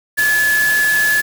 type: tone in noise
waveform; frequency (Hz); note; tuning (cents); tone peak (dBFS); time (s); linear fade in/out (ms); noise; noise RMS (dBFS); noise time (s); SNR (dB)
sine; 1716; A6; -44; -12; 0.17-1.22; 20; white; -23; 0.17-1.22; +8
effects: none